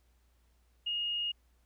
sine tone, 2858 Hz, F7, 39 cents sharp, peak -31 dBFS, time 0.86-1.32 s, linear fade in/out 10 ms, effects added 60 Hz sine -66 dBFS peak until 1.65 s + pink hiss -75 dBFS RMS until 1.65 s

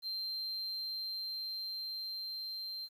triangle tone with level ramp, 4149 Hz, C8, 15 cents flat, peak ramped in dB -34 to -38 dBFS, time 0.02-2.89 s, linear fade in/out 50 ms, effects tanh soft clip ceiling -30 dBFS + 11-bit

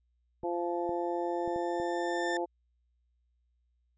harmonic tone, 173.1 Hz, F3, 15 cents flat, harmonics 2 / 3 / 4 / 5, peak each -33 / -36 / -37 / -37 dBFS, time 0.43-2.46 s, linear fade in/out 20 ms
clicks, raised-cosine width 2 ms, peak -30 dBFS, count 5, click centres 0.434 / 0.893 / 1.477 / 1.561 / 1.8 s
40% pulse tone with exponential growth, 1785 Hz, A6, 24 cents sharp, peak -32 dBFS, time 0.53-2.37 s, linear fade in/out 2 ms, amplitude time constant 400 ms
effects added 60 Hz sine -70 dBFS peak until 3.97 s + resampled to 16000 Hz

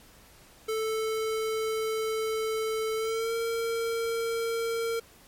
square tone with pitch glide, 440 to 458.9 Hz, A4 to A#4, 0 to -27 cents, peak -28 dBFS, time 0.68-5 s, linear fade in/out 10 ms, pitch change +73 cents, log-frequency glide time 2.96-3.34 s, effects pink hiss -55 dBFS RMS until 5.27 s + MP3 64 kbps

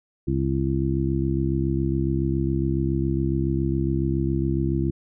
harmonic tone, 67.2 Hz, C2, 47 cents sharp, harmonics 1 / 2 / 3 / 4 / 5, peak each -27 / -25 / -29 / -30 / -26 dBFS, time 0.27-4.91 s, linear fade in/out 10 ms, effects none

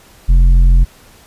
sine tone with tanh clipping, 43.65 Hz, F1, in tune, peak -6 dBFS, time 0.28-0.85 s, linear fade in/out 20 ms, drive 7 dB, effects pink hiss -44 dBFS RMS until 1.26 s + resampled to 32000 Hz

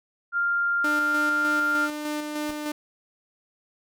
sine tone, 1396.9 Hz, F6, in tune, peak -21 dBFS, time 0.32-1.89 s, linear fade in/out 50 ms
sawtooth tone with tremolo, 299.8 Hz, D4, 36 cents sharp, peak -23 dBFS, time 0.84-2.72 s, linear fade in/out 5 ms, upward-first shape square, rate 3.3 Hz, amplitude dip 35%
pink noise with exponential decay, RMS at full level -39 dBFS, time 2.49-2.61 s, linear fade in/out 5 ms, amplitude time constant 26 ms
effects none

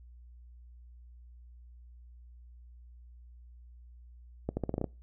accelerating click train, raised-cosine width 2 ms, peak -18 dBFS, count 8, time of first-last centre 4.49-4.842 s, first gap 80 ms, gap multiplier 0.84, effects noise-tail reverb RT60 0.3 s tail -24 dB re dry + added 60 Hz sine -50 dBFS peak until 5.02 s

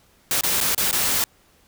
white noise with dropouts, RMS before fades -21 dBFS, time 0.31-1.24 s, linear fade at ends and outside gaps 1 ms, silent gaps 0.41-0.435 / 0.604-0.611 / 0.748-0.778 / 0.912-0.928 s, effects pink hiss -58 dBFS RMS until 1.67 s

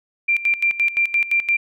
sine tone with tremolo, 2370 Hz, D7, 15 cents sharp, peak -14 dBFS, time 0.28-1.57 s, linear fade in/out 10 ms, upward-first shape square, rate 5.8 Hz, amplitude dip 80%, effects none

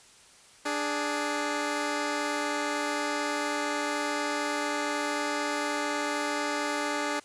10% pulse tone pair together, 293.7 / 416 Hz, D4 / G#4, 0 / +3 cents, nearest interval tritone, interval 603 cents, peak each -21 / -25 dBFS, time 0.65-7.2 s, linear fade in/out 10 ms, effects white hiss -55 dBFS RMS until 7.24 s + resampled to 22050 Hz

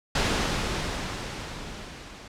pink noise with level ramp, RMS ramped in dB -23 to -44 dBFS, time 0.15-2.28 s, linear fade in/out 5 ms, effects low-pass 6000 Hz 12 dB/octave

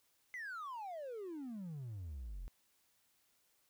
triangle exponential sweep, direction down, 2070 to 38.6 Hz, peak -40 dBFS, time 0.34-2.48 s, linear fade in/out 0 ms, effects tanh soft clip ceiling -37 dBFS + white hiss -75 dBFS RMS until 3.69 s

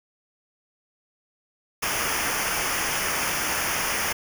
pink noise with comb filter, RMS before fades -26 dBFS, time 1.82-4.13 s, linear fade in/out 10 ms, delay 0.25 ms, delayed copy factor -0.8, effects none

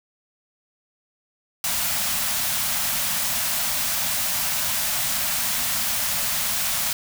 white band-stop noise, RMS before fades -24 dBFS, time 1.64-6.93 s, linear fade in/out 2 ms, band 260 to 560 Hz, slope 96 dB/octave, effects none

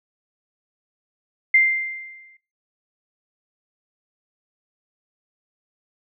sine tone with exponential decay, 2093 Hz, C7, in tune, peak -10 dBFS, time 1.54-2.37 s, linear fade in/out 5 ms, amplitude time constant 180 ms, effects noise-tail reverb RT60 0.3 s tail -21 dB re dry

